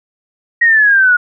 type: exponential sweep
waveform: sine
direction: down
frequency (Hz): 1901 to 1431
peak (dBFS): -6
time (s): 0.61-1.17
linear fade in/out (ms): 10
effects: none